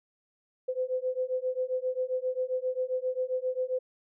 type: beating tone pair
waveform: sine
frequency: 507 / 514.5 Hz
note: B4 / C5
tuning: +45 / -29 cents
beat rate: 7.5 Hz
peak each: -31 dBFS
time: 0.68-3.79 s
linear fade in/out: 10 ms
effects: none